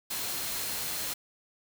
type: tone in noise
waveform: sine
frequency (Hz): 4186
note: C8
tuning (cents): 0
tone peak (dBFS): -44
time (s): 0.1-1.14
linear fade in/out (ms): 10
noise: white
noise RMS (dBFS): -34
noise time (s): 0.1-1.14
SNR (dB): -13
effects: none